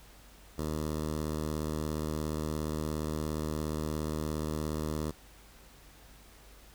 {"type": "tone with notch filter", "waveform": "10% pulse", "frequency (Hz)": 77.1, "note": "D#2", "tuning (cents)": -15, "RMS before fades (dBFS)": -34, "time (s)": [0.58, 5.11], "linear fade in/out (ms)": 5, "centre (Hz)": 2300, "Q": 0.87, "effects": ["added 50 Hz sine -56 dBFS peak until 6.74 s", "pink hiss -57 dBFS RMS until 6.74 s"]}